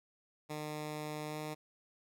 10% pulse tone with pitch glide, 151.7 to 153.11 Hz, D#3 to D#3, -44 to -28 cents, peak -31 dBFS, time 0.49-1.55 s, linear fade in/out 20 ms, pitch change +16 cents, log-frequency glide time 1.26-1.39 s, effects none

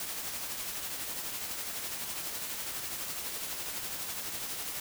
white noise with tremolo, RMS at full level -36 dBFS, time 0-4.8 s, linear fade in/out 2 ms, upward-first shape triangle, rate 12 Hz, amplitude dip 40%, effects none

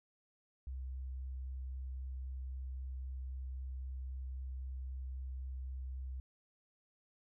sine tone with vibrato, 65.1 Hz, C2, 8 cents flat, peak -39 dBFS, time 0.67-6.2 s, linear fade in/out 0 ms, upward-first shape sine, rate 3.8 Hz, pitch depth 8 cents each way, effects tanh soft clip ceiling -35 dBFS

